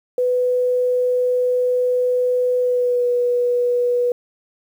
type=tone with pitch glide; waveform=sine; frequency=498 to 488 Hz; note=B4 to B4; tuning=+14 to -21 cents; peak=-15 dBFS; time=0.18-4.12 s; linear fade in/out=2 ms; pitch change=-35 cents; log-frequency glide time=2.6-3.07 s; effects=8-bit